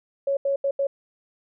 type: tone bursts at uneven times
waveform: sine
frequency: 554.4 Hz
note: C#5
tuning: in tune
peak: -20 dBFS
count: 4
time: 0.27-0.37 / 0.45-0.56 / 0.64-0.71 / 0.79-0.87 s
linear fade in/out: 5 ms
effects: none